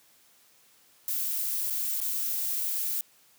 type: noise with dropouts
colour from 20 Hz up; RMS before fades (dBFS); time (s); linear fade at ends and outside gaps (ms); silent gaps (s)
violet; -30; 1.08-3.01; 0; 1.7-1.706 / 2.003-2.015
effects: white hiss -61 dBFS RMS until 3.38 s + high-pass 100 Hz 12 dB/octave